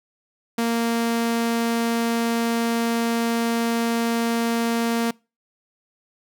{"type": "tone", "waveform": "sawtooth", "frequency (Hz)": 231.8, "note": "A#3", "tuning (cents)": -10, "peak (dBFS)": -16, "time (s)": [0.58, 5.11], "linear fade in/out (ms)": 5, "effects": ["noise-tail reverb RT60 0.3 s tail -25 dB re dry"]}